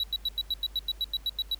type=tone bursts; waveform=triangle; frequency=3907 Hz; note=B7; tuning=19 cents flat; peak=-24 dBFS; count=13; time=0-1.547 s; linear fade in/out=2 ms; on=35 ms; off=91 ms; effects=added 50 Hz sine -45 dBFS peak until 1.59 s + pink hiss -57 dBFS RMS until 1.59 s